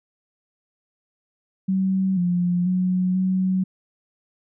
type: tone with pitch steps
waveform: sine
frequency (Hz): 190.2 / 176.8 / 183.4 / 187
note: F#3 / F3 / F#3 / F#3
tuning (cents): +48 / +22 / -15 / +19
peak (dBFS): -18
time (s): 1.68-3.64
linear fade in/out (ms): 10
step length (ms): 490
effects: none